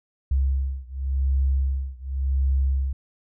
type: beating tone pair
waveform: sine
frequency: 66.8 / 67.7 Hz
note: C2 / C#2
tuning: +36 / -40 cents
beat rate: 0.9 Hz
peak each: -23 / -24 dBFS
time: 0.31-2.93 s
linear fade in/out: 5 ms
effects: none